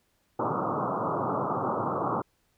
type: band-pass noise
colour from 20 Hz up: white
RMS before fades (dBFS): -29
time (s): 0.39-2.22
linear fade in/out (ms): 5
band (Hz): 100 to 1300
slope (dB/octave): 96
effects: pink hiss -71 dBFS RMS until 2.57 s